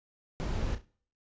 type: noise with echo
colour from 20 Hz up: brown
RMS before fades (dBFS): -32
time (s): 0.4-0.75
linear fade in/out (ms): 0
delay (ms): 33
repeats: 3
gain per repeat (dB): -10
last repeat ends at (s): 0.849
effects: noise-tail reverb RT60 0.5 s tail -22 dB re dry + resampled to 16000 Hz

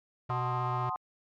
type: tone with vibrato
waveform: square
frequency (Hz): 124.2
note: B2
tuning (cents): +10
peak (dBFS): -33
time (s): 0.29-0.9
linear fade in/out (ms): 10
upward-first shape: square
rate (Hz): 16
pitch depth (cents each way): 11
type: chord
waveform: sine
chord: F# diminished seventh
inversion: none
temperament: equal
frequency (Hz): 740 / 880 / 1046.5 / 1244.5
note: F#5 / A5 / C6 / Eb6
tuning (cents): 0 / 0 / 0 / 0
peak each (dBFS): -37 / -39 / -34 / -37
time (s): 0.3-0.96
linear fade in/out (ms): 0
effects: low-pass 3000 Hz 12 dB/octave + MP3 96 kbps

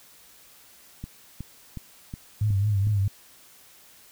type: click train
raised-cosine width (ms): 5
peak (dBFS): -22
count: 6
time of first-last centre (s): 1.04-2.872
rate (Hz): 2.73
type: tone with vibrato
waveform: sine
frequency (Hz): 101.8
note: G#2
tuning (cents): -34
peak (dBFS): -20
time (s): 2.41-3.08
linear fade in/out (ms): 5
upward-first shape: triangle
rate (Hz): 4.6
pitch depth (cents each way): 99
effects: white hiss -53 dBFS RMS until 4.11 s

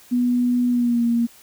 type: tone with pitch glide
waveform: sine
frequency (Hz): 245.2 to 234.7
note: B3 to A#3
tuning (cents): -12 to +12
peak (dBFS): -16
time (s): 0.11-1.27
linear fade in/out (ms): 20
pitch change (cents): -76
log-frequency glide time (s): 0.69-1.04
effects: white hiss -49 dBFS RMS until 1.42 s

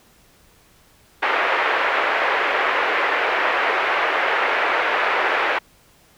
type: band-pass noise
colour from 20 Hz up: white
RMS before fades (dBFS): -20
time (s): 1.22-5.59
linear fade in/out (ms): 10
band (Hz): 410 to 2200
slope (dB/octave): 24
effects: pink hiss -54 dBFS RMS until 6.17 s

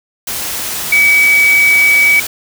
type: tone in noise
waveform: sine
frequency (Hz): 2278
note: C#7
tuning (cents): +47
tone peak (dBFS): -6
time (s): 0.92-2.2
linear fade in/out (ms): 5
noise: white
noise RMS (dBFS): -20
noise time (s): 0.27-2.27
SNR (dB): +11
effects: none

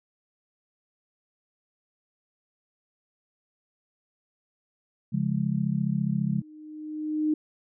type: chord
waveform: sine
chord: Db major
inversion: none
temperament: just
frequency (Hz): 138.59 / 173.24 / 207.9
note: Db3 / F3 / Ab3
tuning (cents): 0 / -14 / +2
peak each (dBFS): -28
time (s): 5.12-6.42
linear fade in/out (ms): 20
type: tone with exponential growth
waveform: sine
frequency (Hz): 306.7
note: D#4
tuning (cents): -25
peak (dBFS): -20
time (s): 6-7.34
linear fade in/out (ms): 5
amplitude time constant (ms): 290
effects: none

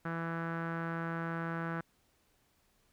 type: tone with low-pass filter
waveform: sawtooth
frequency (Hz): 166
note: E3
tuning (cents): +12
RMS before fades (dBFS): -37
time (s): 0.05-1.81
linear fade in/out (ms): 5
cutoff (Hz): 1500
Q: 4.1
effects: pink hiss -72 dBFS RMS until 2.92 s

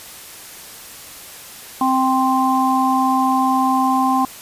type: harmonic tone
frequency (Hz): 261.6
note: C4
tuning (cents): 0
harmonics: 1 / 3 / 4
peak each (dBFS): -18 / -18 / -18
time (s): 1.81-4.25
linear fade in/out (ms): 2
effects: white hiss -37 dBFS RMS until 4.41 s + resampled to 32000 Hz

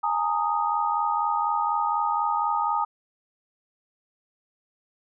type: chord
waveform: sine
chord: Ab suspended second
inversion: none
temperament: equal with one note detuned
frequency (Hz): 830.6 / 914.7 / 1244.5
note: Ab5 / Bb5 / Eb6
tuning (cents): 0 / -33 / 0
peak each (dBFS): -27 / -26 / -26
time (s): 0.03-2.85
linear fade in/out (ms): 10
effects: none

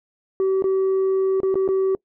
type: tone with dropouts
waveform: sine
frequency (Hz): 382.6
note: G4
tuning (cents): -42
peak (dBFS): -14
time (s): 0.4-1.95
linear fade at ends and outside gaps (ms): 1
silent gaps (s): 0.623-0.641 / 1.403-1.432 / 1.543-1.555 / 1.678-1.688
effects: noise-tail reverb RT60 0.1 s tail -25 dB re dry + tanh soft clip ceiling -16 dBFS

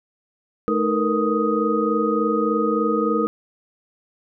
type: tone cluster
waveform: sine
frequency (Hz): 216.5 / 312.2 / 453.6 / 477 / 1249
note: A3 / D#4 / A#4 / A#4 / D#6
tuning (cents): -28 / +6 / -47 / +40 / +6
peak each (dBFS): -24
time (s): 0.68-3.27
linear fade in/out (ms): 0
effects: none

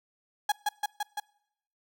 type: tone with echo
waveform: 35% pulse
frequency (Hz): 830.6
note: G#5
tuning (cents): 0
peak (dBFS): -21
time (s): 0.49-0.52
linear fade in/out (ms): 5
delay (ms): 170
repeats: 4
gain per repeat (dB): -2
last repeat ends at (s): 1.2
effects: noise-tail reverb RT60 0.8 s tail -25 dB re dry

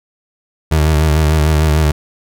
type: tone with vibrato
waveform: 30% pulse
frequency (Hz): 77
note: D#2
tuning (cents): -17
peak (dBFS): -7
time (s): 0.71-1.92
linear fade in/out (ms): 10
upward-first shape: sine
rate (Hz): 6.7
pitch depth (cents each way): 53
effects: none

